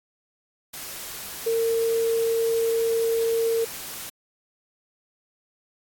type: tone in noise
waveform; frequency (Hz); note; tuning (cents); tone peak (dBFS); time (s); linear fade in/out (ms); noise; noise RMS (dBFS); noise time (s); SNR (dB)
sine; 456.9; A#4; -35; -20; 1.46-3.65; 10; white; -36; 0.73-4.1; +13
effects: AAC 64 kbps